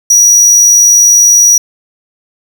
square tone, 5800 Hz, F#8, 35 cents flat, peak -3 dBFS, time 0.1-1.58 s, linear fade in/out 5 ms, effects none

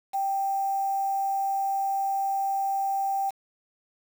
sine tone with quantisation, 784 Hz, G5, in tune, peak -24 dBFS, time 0.13-3.31 s, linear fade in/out 20 ms, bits 7, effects none

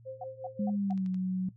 sine tone with tremolo, 526 Hz, C5, 9 cents sharp, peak -36 dBFS, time 0.05-0.76 s, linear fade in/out 20 ms, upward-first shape triangle, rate 5.6 Hz, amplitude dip 90%
sine tone bursts, 739 Hz, F#5, 2 cents flat, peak -36 dBFS, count 4, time 0.21-0.93 s, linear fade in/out 5 ms, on 30 ms, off 200 ms
sine tone with pitch glide, 206 to 185.66 Hz, G#3 to F#3, -14 to +6 cents, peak -28 dBFS, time 0.59-1.49 s, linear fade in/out 5 ms, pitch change -180 cents, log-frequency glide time 0.71-1.08 s
clicks, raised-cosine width 0.2 ms, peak -38 dBFS, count 4, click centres 0.908 / 0.977 / 1.062 / 1.144 s
effects noise-tail reverb RT60 0.1 s tail -17 dB re dry + added 116 Hz sine -53 dBFS peak until 1.56 s

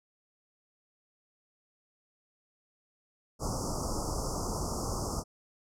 pink band-stop noise, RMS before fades -33 dBFS, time 3.39-5.24 s, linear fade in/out 50 ms, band 1300 to 4900 Hz, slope 96 dB/octave, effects low-pass 8000 Hz 12 dB/octave

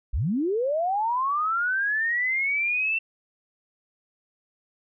sine linear sweep, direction up, 38.89 to 2693 Hz, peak -22 dBFS, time 0.13-2.99 s, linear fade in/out 10 ms, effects none

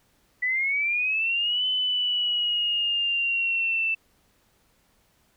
sine linear two-way sweep, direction up then down, 1968 to 3030 to 2653 Hz, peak -22 dBFS, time 0.42-3.95 s, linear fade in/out 10 ms, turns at 1.66 s, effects pink hiss -65 dBFS RMS until 5.36 s

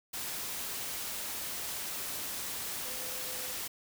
sine tone in noise, 509 Hz, C5, 48 cents flat, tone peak -49 dBFS, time 2.84-3.53 s, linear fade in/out 10 ms, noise white, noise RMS -38 dBFS, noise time 0.13-3.68 s, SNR -14 dB, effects none

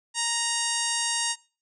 harmonic tone with a mistuned harmonic, 932.3 Hz, A#5, in tune, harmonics 1 / 2 / 3 / 4 / 5 / 6 / 7 / 8 / 9 / 10, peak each -34 / -34 / -34 / -34 / -34 / -34 / -34 / -34 / -34 / -34 dBFS, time 0.14-1.36 s, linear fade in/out 50 ms, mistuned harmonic 3, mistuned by +24 cents, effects noise-tail reverb RT60 0.4 s tail -24 dB re dry

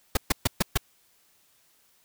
pink noise bursts, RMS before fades -21 dBFS, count 5, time 0.15-0.775 s, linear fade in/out 5 ms, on 21 ms, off 130 ms, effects white hiss -64 dBFS RMS until 2.04 s

